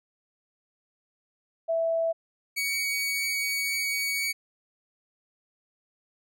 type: tone pair in turn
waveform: sine / sawtooth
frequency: 659 / 2249 Hz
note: E5 / C#7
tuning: -1 / +24 cents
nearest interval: octave + major sixth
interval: 2125 cents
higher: second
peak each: -23 dBFS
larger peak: neither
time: 1.68-2.13 / 2.56-4.33 s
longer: second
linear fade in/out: 20 ms
effects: none